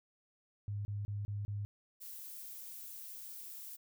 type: tone bursts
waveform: sine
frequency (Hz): 102.5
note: G#2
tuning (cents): -22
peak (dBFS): -36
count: 5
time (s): 0.68-1.65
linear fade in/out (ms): 0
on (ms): 170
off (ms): 30
type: noise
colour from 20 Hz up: violet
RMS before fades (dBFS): -48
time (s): 2-3.77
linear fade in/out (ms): 20
effects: none